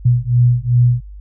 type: beating tone pair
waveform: sine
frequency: 120.7 / 123.3 Hz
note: B2 / B2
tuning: -39 / -2 cents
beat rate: 2.6 Hz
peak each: -13 dBFS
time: 0.05-1.01 s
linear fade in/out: 10 ms
effects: added 50 Hz sine -31 dBFS peak until 1.2 s